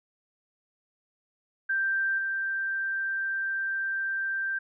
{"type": "tone with level steps", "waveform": "sine", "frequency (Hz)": 1572, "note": "G6", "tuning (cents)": 4, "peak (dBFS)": [-24, -27], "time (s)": [1.69, 4.59], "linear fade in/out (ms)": 10, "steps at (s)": 2.18, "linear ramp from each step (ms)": 5, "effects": []}